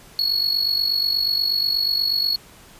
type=tone with amplitude modulation; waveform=triangle; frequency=4356 Hz; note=C#8; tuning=31 cents flat; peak=-14 dBFS; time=0.19-2.36 s; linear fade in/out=0 ms; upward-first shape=sine; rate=48.3 Hz; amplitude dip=70%; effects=pink hiss -47 dBFS RMS until 2.79 s + resampled to 32000 Hz